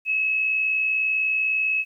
sine tone pair together, 2578 / 2638 Hz, E7 / E7, -39 / +1 cents, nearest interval unison, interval 40 cents, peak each -20 / -32 dBFS, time 0.05-1.85 s, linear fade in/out 50 ms, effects 10-bit

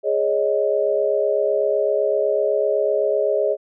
sine chord, Ab suspended fourth, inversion none, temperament equal, 415.3 / 554.4 / 622.3 Hz, Ab4 / Db5 / Eb5, 0 / 0 / 0 cents, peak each -21 dBFS, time 0.03-3.57 s, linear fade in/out 50 ms, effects none

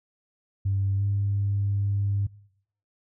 sine tone with pitch glide, 98 to 100.35 Hz, G2 to G2, 0 to +41 cents, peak -21 dBFS, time 0.65-2.27 s, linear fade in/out 10 ms, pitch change +41 cents, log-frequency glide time 0.97-1.02 s, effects noise-tail reverb RT60 0.7 s tail -23 dB re dry + tanh soft clip ceiling -17 dBFS

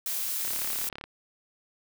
blue noise, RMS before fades -31 dBFS, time 0.06-0.89 s, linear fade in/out 2 ms
click train, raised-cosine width 0.3 ms, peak -22 dBFS, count 22, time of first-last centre 0.45-1.04 s, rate 35.6 Hz
effects none

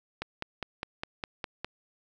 click train, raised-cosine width 0.3 ms, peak -17 dBFS, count 8, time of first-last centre 0.22-1.646 s, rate 4.91 Hz, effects none

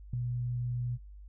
sine tone with ADSR envelope, 122.3 Hz, B2, 16 cents flat, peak -26 dBFS, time 0.13-0.98 s, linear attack 6 ms, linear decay 4 ms, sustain -5 dB, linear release 40 ms, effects noise-tail reverb RT60 0.2 s tail -21 dB re dry + added 50 Hz sine -46 dBFS peak until 1.28 s

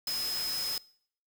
sine tone in noise, 5100 Hz, D#8, 42 cents sharp, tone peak -31 dBFS, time 0.07-0.78 s, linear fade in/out 2 ms, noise white, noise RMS -38 dBFS, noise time 0.07-0.78 s, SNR +4 dB, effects noise-tail reverb RT60 0.6 s tail -23 dB re dry

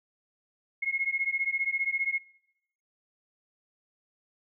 sine beating tone pair, 2158 / 2173 Hz, C#7 / C#7, -47 / -35 cents, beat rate 15 Hz, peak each -30 dBFS, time 0.82-2.19 s, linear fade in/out 10 ms, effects noise-tail reverb RT60 0.8 s tail -22 dB re dry

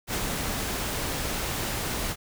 pink noise with ADSR envelope, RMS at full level -27 dBFS, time 0.07-2.16 s, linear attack 68 ms, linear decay 53 ms, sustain -3 dB, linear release 48 ms, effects none

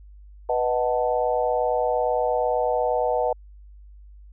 sine chord, B dominant seventh, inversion none, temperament equal, 493.9 / 622.3 / 740 / 880 Hz, B4 / D#5 / F#5 / A5, 0 / 0 / 0 / 0 cents, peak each -24 / -25 / -26 / -28 dBFS, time 0.49-3.33 s, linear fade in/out 5 ms, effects added 50 Hz sine -43 dBFS peak until 4.32 s

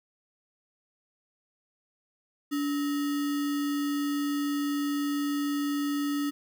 sine tone with sample-and-hold, 288 Hz, D4, 34 cents flat, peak -26 dBFS, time 2.51-6.31 s, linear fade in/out 20 ms, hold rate 1575 Hz, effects none

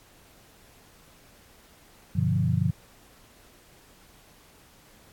sine chord, G dominant seventh, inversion none, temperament equal, 98 / 123.47 / 146.83 / 174.61 Hz, G2 / B2 / D3 / F3, 0 / 0 / 0 / 0 cents, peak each -27 dBFS, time 2.15-2.71 s, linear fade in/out 10 ms, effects pink hiss -56 dBFS RMS until 5.12 s + AAC 64 kbps

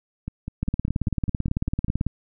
two click trains, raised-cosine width 5 ms, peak -17 / -11 dBFS, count 9 / 27, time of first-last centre 0.28-1.883 / 0.63-2.066 s, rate 4.99 / 18.1 Hz, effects none

